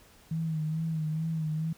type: tone with vibrato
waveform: sine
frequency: 158.6 Hz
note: D#3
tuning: 33 cents sharp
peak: -28 dBFS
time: 0.31-1.73 s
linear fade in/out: 5 ms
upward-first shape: sine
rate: 2.3 Hz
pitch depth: 47 cents each way
effects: pink hiss -58 dBFS RMS until 1.77 s